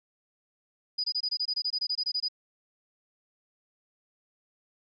sine tone bursts, 4940 Hz, D#8, 13 cents flat, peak -26 dBFS, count 16, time 0.98-2.285 s, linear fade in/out 10 ms, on 60 ms, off 23 ms, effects none

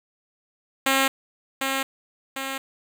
5% pulse tone with echo, 269 Hz, C4, 48 cents sharp, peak -7 dBFS, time 0.86-1.08 s, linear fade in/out 5 ms, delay 750 ms, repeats 2, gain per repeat -5 dB, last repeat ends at 2.58 s, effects none

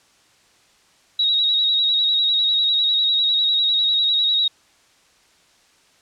sine tone with vibrato, 3820 Hz, A#7, 42 cents sharp, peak -15 dBFS, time 1.19-4.48 s, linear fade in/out 5 ms, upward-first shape square, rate 10 Hz, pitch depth 34 cents each way, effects white hiss -56 dBFS RMS until 6.01 s + low-pass 7000 Hz 12 dB/octave

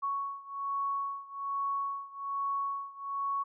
sine beating tone pair, 1111 / 1112.2 Hz, C#6 / C#6, +4 / +5 cents, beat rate 1.2 Hz, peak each -34 / -36 dBFS, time 0.02-3.44 s, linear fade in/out 20 ms, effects none

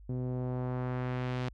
sawtooth tone with low-pass filter sweep, 126 Hz, B2, 35 cents sharp, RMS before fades -34 dBFS, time 0.09-1.49 s, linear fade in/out 5 ms, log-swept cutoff 350 to 4200 Hz, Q 0.93, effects added 50 Hz sine -49 dBFS peak until 1.53 s

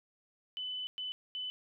sine tone bursts at uneven times, 3008 Hz, F#7, 28 cents sharp, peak -36 dBFS, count 3, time 0.57-0.87 / 0.98-1.12 / 1.35-1.5 s, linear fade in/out 0 ms, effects none

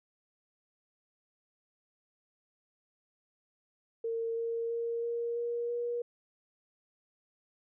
sine tone with pitch steps, 457.4 / 461.4 / 465.4 / 469.4 / 473.5 / 477.7 Hz, A#4 / A#4 / A#4 / A#4 / A#4 / A#4, -33 / -18 / -3 / +12 / +27 / +42 cents, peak -31 dBFS, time 4.04-6.02 s, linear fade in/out 5 ms, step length 330 ms, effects none

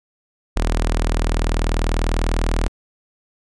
sawtooth tone with notch filter, 40.15 Hz, E1, 45 cents flat, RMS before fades -19 dBFS, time 0.56-2.68 s, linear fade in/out 0 ms, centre 130 Hz, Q 1.2, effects resampled to 24000 Hz

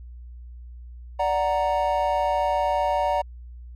triangle chord, D augmented, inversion none, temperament equal, 587.3 / 740 / 932.3 Hz, D5 / F#5 / A#5, 0 / 0 / 0 cents, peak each -23 dBFS, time 1.19-3.22 s, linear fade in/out 10 ms, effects added 60 Hz sine -38 dBFS peak until 3.75 s

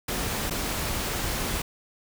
pink noise with dropouts, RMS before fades -29 dBFS, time 0.08-1.62 s, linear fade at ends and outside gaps 5 ms, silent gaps 0.499-0.507 s, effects none

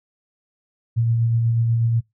sine tone with tremolo, 115.7 Hz, A#2, 13 cents flat, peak -15 dBFS, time 0.96-2.01 s, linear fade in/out 20 ms, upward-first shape sine, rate 8.2 Hz, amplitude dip 25%, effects noise-tail reverb RT60 0.2 s tail -25 dB re dry

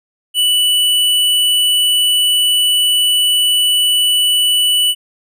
square tone, 2966 Hz, F#7, 4 cents sharp, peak -11 dBFS, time 0.34-4.95 s, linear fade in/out 50 ms, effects none

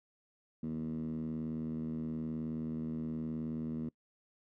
10% pulse tone with band-pass filter, 79 Hz, D#2, 27 cents sharp, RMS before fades -38 dBFS, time 0.63-3.89 s, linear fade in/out 5 ms, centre 210 Hz, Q 5.1, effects noise-tail reverb RT60 0.1 s tail -23 dB re dry

